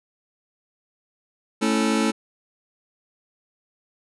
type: chord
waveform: sawtooth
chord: A major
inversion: none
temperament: just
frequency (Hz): 220 / 275 / 330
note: A3 / C#4 / E4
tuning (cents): 0 / -14 / +2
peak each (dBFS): -17 / -21 / -21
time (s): 1.61-2.12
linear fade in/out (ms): 20
effects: resampled to 24000 Hz